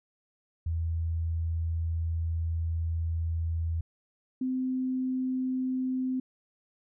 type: tone pair in turn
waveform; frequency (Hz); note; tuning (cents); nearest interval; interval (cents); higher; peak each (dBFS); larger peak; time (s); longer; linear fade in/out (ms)
sine; 82.41 / 257.7; E2 / C4; 0 / -26; octave + minor sixth; 1974; second; -27; neither; 0.66-3.81 / 4.41-6.2; first; 5
effects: none